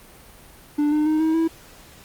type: tone with pitch steps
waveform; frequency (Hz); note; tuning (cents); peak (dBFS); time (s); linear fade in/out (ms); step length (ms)
triangle; 294.9 / 302.5 / 310.3 / 318.3 / 326.5; D4 / D#4 / D#4 / D#4 / E4; +7 / -49 / -5 / +39 / -17; -15; 0.78-1.48; 10; 140
effects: pink hiss -47 dBFS RMS until 2.04 s + Opus 32 kbps